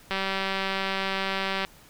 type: click train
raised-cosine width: 0.3 ms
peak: -12 dBFS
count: 298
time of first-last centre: 0.11-1.649 s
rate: 193 Hz
effects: pink hiss -53 dBFS RMS until 1.89 s